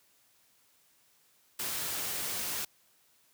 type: noise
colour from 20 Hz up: white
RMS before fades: -35 dBFS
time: 1.59-2.65 s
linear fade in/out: 5 ms
effects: white hiss -67 dBFS RMS until 3.33 s + high-pass 60 Hz 12 dB/octave